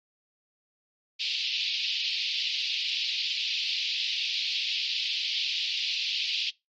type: band-pass noise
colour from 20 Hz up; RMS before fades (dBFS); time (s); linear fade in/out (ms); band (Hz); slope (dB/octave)
pink; -30; 1.19-6.51; 20; 2600 to 4800; 48
effects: noise-tail reverb RT60 0.2 s tail -22 dB re dry + MP3 32 kbps